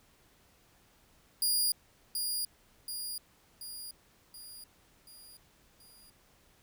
15% pulse tone with echo, 4844 Hz, D#8, 47 cents flat, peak -20 dBFS, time 1.42-1.72 s, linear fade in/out 2 ms, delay 730 ms, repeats 6, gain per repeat -5 dB, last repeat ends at 6.1 s, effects pink hiss -65 dBFS RMS until 6.62 s

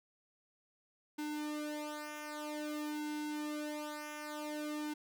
sawtooth tone with flanger, 300.1 Hz, D4, 38 cents sharp, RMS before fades -41 dBFS, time 1.18-4.94 s, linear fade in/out 10 ms, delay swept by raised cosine 1.6 to 3.1 ms, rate 0.51 Hz, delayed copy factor -0.85, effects none

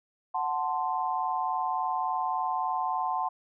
sine chord, F# diminished, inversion none, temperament equal with one note detuned, 740 / 880 / 1043.5 Hz, F#5 / A5 / C6, 0 / 0 / -5 cents, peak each -31 dBFS, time 0.34-3.29 s, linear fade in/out 10 ms, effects none

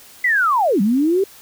sine linear two-way sweep, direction down then up, 2041 to 188 to 402.7 Hz, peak -13 dBFS, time 0.24-1.24 s, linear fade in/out 5 ms, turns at 0.81 s, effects white hiss -44 dBFS RMS until 1.41 s

